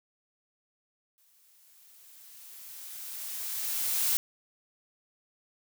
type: noise with exponential growth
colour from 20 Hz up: blue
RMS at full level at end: -26 dBFS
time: 1.18-4.17 s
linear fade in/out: 0 ms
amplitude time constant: 650 ms
effects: none